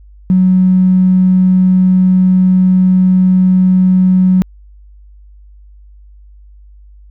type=tone with tanh clipping; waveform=triangle; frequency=185 Hz; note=F#3; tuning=in tune; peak=-5 dBFS; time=0.3-4.42 s; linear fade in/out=0 ms; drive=2 dB; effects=added 50 Hz sine -36 dBFS peak until 7.1 s